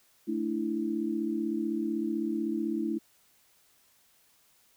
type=chord; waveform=sine; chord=A suspended fourth; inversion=none; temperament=equal; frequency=220 / 293.7 / 329.6 Hz; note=A3 / D4 / E4; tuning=0 / 0 / 0 cents; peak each=-33 / -34 / -31 dBFS; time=0.27-2.99 s; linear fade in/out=20 ms; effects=white hiss -65 dBFS RMS until 4.76 s